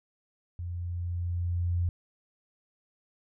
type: tone with level ramp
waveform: sine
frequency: 87.31 Hz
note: F2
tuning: in tune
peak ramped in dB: -33 to -24 dBFS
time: 0.59-1.89 s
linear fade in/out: 0 ms
effects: none

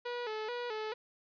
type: tone with vibrato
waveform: sawtooth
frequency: 458 Hz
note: A#4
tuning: 31 cents flat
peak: -32 dBFS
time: 0.05-0.94 s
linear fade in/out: 10 ms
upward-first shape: square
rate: 2.3 Hz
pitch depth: 99 cents each way
effects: resampled to 11025 Hz + 10-bit

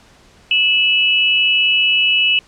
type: tone pair together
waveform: sine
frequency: 2617 / 2938 Hz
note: E7 / F#7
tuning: -13 / -13 cents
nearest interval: major second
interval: 200 cents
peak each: -14 dBFS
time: 0.51-2.39 s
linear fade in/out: 2 ms
effects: pink hiss -48 dBFS RMS until 2.47 s + low-pass 7000 Hz 12 dB/octave

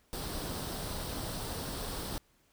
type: noise with comb filter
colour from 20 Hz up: pink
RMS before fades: -38 dBFS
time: 0.13-2.18 s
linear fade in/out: 0 ms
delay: 0.22 ms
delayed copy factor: +0.5
effects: pink hiss -69 dBFS RMS until 2.52 s

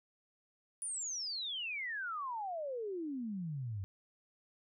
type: exponential sweep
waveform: sine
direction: down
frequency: 9880 to 92.3 Hz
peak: -37 dBFS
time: 0.82-3.84 s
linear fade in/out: 0 ms
effects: none

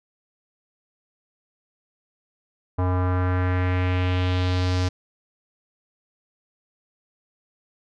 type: tone with low-pass filter sweep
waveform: square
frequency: 91.1 Hz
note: F#2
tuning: 26 cents flat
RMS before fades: -22 dBFS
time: 2.78-4.89 s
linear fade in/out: 10 ms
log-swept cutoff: 1000 to 5500 Hz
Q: 2.1
effects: none

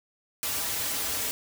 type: noise with comb filter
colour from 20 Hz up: white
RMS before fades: -30 dBFS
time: 0.43-1.31 s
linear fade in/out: 0 ms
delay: 5.5 ms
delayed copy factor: -0.8
effects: none

